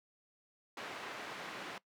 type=low-pass noise; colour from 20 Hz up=white; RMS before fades=-45 dBFS; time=0.77-1.78 s; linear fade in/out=2 ms; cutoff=2100 Hz; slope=12 dB/octave; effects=noise-tail reverb RT60 0.1 s tail -20 dB re dry + high-pass 200 Hz 12 dB/octave